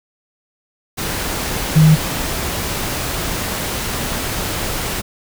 sine tone in noise, 156.5 Hz, D#3, 10 cents sharp, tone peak -6 dBFS, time 1.75-1.96 s, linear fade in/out 20 ms, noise pink, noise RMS -22 dBFS, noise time 0.97-5.02 s, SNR +13 dB, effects none

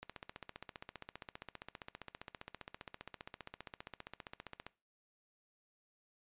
click train, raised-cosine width 0.3 ms, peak -29 dBFS, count 71, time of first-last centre 0.03-4.666 s, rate 15.1 Hz, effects noise-tail reverb RT60 0.3 s tail -20 dB re dry + resampled to 8000 Hz

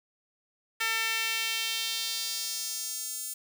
sawtooth tone with high-pass filter sweep, 450 Hz, A4, 39 cents sharp, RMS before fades -32 dBFS, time 0.8-3.34 s, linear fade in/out 10 ms, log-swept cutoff 1800 to 8500 Hz, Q 1.7, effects 9-bit

